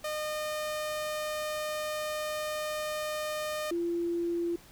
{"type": "tone pair in turn", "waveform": ["sawtooth", "sine"], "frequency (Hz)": [610, 342.4], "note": ["D#5", "F4"], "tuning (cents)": [-34, -34], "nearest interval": "minor seventh", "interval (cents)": 1000, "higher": "first", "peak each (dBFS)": -28, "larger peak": "neither", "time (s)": [[0.04, 3.71], [3.71, 4.56]], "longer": "first", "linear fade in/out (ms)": 5, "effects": ["pink hiss -55 dBFS RMS until 4.71 s"]}